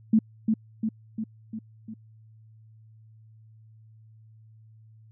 sine tone with echo, 220 Hz, A3, in tune, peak -15 dBFS, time 0.13-0.19 s, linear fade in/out 5 ms, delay 350 ms, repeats 5, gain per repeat -4 dB, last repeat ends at 1.94 s, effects added 110 Hz sine -50 dBFS peak until 5.11 s

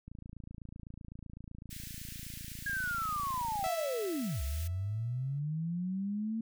click train, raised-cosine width 5 ms, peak -34 dBFS, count 101, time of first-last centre 0.08-3.664 s, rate 27.9 Hz
white high-pass noise, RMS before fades -47 dBFS, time 1.7-4.68 s, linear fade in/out 10 ms, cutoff 1600 Hz, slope 48 dB/octave
sine linear two-way sweep, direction down then up, 1652 to 64.6 to 227.6 Hz, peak -32 dBFS, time 2.66-6.41 s, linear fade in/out 5 ms, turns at 4.42 s
sawtooth tone with exponential decay, 659.3 Hz, E5, in tune, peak -30 dBFS, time 3.64-5.39 s, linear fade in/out 0 ms, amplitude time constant 380 ms
effects none

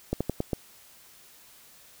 slowing click train, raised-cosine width 2 ms, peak -13 dBFS, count 5, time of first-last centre 0.13-0.532 s, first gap 76 ms, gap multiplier 1.19, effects white hiss -54 dBFS RMS until 2 s

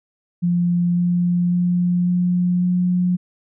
sine tone with pitch steps, 174.61 / 175.82 / 177.05 / 178.28 / 179.52 Hz, F3 / F3 / F3 / F3 / F3, 0 / +12 / +24 / +36 / +48 cents, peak -15 dBFS, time 0.42-3.17 s, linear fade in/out 20 ms, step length 550 ms, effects none

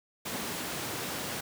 pink high-pass noise, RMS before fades -36 dBFS, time 0.25-1.41 s, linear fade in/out 10 ms, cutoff 160 Hz, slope 12 dB/octave, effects none

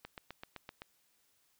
click train, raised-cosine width 0.3 ms, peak -28 dBFS, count 7, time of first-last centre 0.05-0.819 s, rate 7.8 Hz, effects white hiss -73 dBFS RMS until 1.59 s

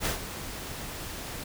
pink noise with ADSR envelope, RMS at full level -27 dBFS, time 0-1.44 s, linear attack 57 ms, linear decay 120 ms, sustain -11 dB, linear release 6 ms, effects none

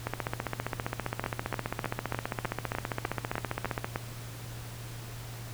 two click trains, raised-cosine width 0.5 ms, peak -15 / -15 dBFS, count 58 / 10, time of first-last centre 0.07-3.845 / 1.24-3.959 s, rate 15.1 / 3.31 Hz, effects added 117 Hz sine -41 dBFS peak until 5.53 s + pink hiss -46 dBFS RMS until 5.53 s

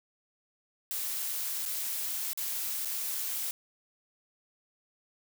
blue noise with dropouts, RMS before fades -34 dBFS, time 0.91-3.51 s, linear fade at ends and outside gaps 0 ms, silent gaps 1.653-1.66 / 2.332-2.375 / 2.849-2.856 s, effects none

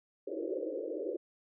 pink band-pass noise, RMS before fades -37 dBFS, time 0.27-1.17 s, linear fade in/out 10 ms, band 310 to 570 Hz, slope 96 dB/octave, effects none

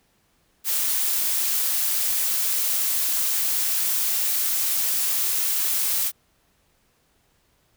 blue noise, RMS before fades -23 dBFS, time 0.64-6.12 s, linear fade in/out 50 ms, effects pink hiss -65 dBFS RMS until 7.76 s

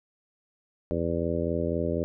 harmonic tone, 84 Hz, E2, 33 cents sharp, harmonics 1 / 2 / 3 / 4 / 5 / 6 / 7, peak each -33 / -33 / -33 / -33 / -33 / -33 / -33 dBFS, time 0.91-2.04 s, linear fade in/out 0 ms, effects none

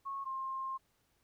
sine tone pair in turn, 1096 / 1061.7 Hz, C#6 / C6, -20 / +25 cents, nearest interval minor second, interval 55 cents, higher first, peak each -37 / -36 dBFS, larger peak second, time 0.05-0.25 / 0.25-0.78 s, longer second, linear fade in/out 20 ms, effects pink hiss -75 dBFS RMS until 1.23 s

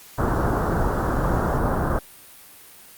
pink low-pass noise, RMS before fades -22 dBFS, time 0.18-1.99 s, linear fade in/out 5 ms, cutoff 1500 Hz, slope 48 dB/octave, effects white hiss -46 dBFS RMS until 2.97 s + Opus 48 kbps

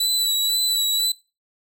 sawtooth tone with vibrato, 3951 Hz, B7, in tune, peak -16 dBFS, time 0-1.12 s, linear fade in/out 5 ms, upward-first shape sine, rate 2 Hz, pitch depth 27 cents each way, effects noise-tail reverb RT60 0.3 s tail -21 dB re dry

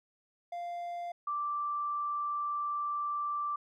triangle / sine tone pair in turn, 696 / 1172.6 Hz, F5 / D6, -6 / -3 cents, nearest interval major sixth, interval 903 cents, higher second, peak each -34 / -31 dBFS, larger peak second, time 0.52-1.12 / 1.27-3.56 s, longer second, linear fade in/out 5 ms, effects none

